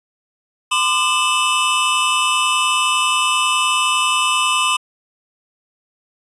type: tone cluster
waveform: square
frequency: 1028 / 1198 / 2624 / 2965 Hz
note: C6 / D6 / E7 / F#7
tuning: -31 / +34 / -9 / +3 cents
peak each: -21 dBFS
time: 0.71-4.77 s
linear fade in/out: 10 ms
effects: resampled to 24000 Hz